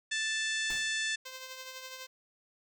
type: harmonic tone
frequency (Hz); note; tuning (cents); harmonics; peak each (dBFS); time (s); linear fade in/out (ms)
880; A5; 0; 2 / 3 / 4 / 5 / 6 / 7 / 8 / 9 / 10; -33 / -39 / -37 / -44 / -44 / -43 / -44 / -47 / -49; 0.11-1.16; 10
type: noise with exponential decay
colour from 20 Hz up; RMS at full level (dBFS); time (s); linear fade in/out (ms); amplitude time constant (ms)
pink; -42; 0.7-1; 2; 64
type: tone with tremolo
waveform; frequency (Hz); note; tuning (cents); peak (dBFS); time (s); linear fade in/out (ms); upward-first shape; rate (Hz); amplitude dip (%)
5% pulse; 519; C5; -14; -29; 1.25-2.07; 10; triangle; 12; 50
effects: none